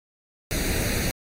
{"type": "noise with comb filter", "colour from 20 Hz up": "pink", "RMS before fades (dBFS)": -26, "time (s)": [0.51, 1.11], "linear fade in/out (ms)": 0, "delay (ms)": 0.47, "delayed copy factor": 0.7, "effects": ["AAC 48 kbps"]}